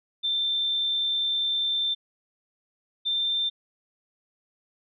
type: tone pair in turn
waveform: sine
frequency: 3565 / 3579 Hz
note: A7 / A7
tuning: +22 / +29 cents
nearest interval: unison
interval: 7 cents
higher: second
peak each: -23 dBFS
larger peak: neither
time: 0.23-1.95 / 3.05-3.5 s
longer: first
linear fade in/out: 20 ms
effects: none